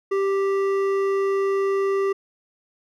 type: tone with hard clipping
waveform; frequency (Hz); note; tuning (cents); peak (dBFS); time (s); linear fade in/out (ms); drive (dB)
sine; 392; G4; 0; -21; 0.11-2.13; 10; 10
effects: none